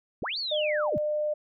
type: linear two-way sweep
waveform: sine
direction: up then down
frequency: 62 to 4650 to 62 Hz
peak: -29 dBFS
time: 0.22-0.98 s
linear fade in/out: 0 ms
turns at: 0.38 s
type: tone with pitch glide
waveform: sine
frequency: 607 to 602.1 Hz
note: D#5 to D5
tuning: -43 to +43 cents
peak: -25 dBFS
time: 0.51-1.34 s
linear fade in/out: 10 ms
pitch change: -14 cents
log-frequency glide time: 0.66-0.73 s
effects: none